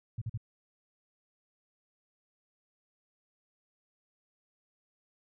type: tone bursts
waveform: sine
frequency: 112.5 Hz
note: A2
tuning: 39 cents sharp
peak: -32 dBFS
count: 3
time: 0.18-0.376 s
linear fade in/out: 5 ms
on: 36 ms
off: 44 ms
effects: none